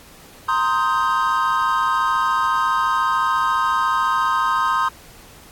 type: chord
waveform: triangle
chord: C minor seventh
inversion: third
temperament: equal with one note detuned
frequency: 932.3 / 1046.5 / 1252.4 / 1568 Hz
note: Bb5 / C6 / Eb6 / G6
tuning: 0 / 0 / +11 / 0 cents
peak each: -23 / -18 / -19 / -24 dBFS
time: 0.48-4.89 s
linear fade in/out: 10 ms
effects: pink hiss -45 dBFS RMS until 5.51 s + AAC 64 kbps